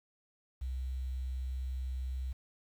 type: tone with quantisation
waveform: sine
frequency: 64.4 Hz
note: C2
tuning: 27 cents flat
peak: -34 dBFS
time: 0.61-2.33 s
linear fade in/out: 10 ms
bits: 10
effects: none